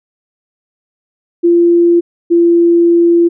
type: tone pair in turn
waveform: sine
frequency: 343.5 / 341.3 Hz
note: F4 / F4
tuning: -29 / -40 cents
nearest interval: unison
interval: 11 cents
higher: first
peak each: -5 dBFS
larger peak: neither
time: 1.43-2.01 / 2.3-3.29 s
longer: second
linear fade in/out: 20 ms
effects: none